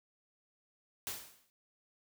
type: noise with exponential decay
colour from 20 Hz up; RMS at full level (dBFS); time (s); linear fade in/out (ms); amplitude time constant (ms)
white; -37; 1.07-1.5; 0; 92
effects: none